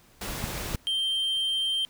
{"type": "noise", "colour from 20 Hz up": "pink", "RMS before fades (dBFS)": -34, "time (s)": [0.21, 0.76], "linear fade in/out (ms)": 5}
{"type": "clicks", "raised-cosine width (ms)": 5, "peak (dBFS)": [-20, -17], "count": 2, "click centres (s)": [0.441, 0.748]}
{"type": "tone", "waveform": "triangle", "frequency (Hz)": 3146, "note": "G7", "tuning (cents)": 6, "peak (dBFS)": -23, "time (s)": [0.87, 1.85], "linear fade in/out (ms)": 0}
{"effects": ["pink hiss -58 dBFS RMS until 1.89 s"]}